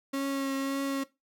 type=tone with vibrato; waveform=35% pulse; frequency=273.3 Hz; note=C#4; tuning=24 cents flat; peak=-27 dBFS; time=0.13-1.04 s; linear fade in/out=10 ms; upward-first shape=triangle; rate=1.8 Hz; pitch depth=17 cents each way; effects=noise-tail reverb RT60 0.2 s tail -17 dB re dry